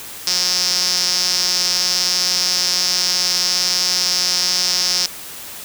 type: tone with band-pass filter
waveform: sawtooth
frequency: 180.6 Hz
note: F#3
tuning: 42 cents flat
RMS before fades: -18 dBFS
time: 0.27-5.06 s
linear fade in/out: 0 ms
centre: 5300 Hz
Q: 7.5
effects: white hiss -33 dBFS RMS until 5.64 s